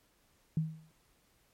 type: tone with exponential decay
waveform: sine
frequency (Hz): 158.5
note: D#3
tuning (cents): +32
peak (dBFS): -25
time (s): 0.57-0.91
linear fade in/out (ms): 2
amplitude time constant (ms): 73
effects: pink hiss -70 dBFS RMS until 1.53 s + MP3 64 kbps